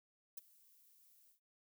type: noise with ADSR envelope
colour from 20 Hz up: violet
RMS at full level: -44 dBFS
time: 0.37-1.4 s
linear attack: 8 ms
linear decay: 16 ms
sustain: -24 dB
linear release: 110 ms
effects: none